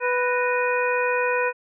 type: harmonic tone with a mistuned harmonic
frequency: 493.9 Hz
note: B4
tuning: in tune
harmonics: 1 / 2 / 3 / 4 / 5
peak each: -23 / -26 / -27 / -31 / -28 dBFS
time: 0-1.53 s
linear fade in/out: 50 ms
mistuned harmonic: 4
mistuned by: -110 cents
effects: none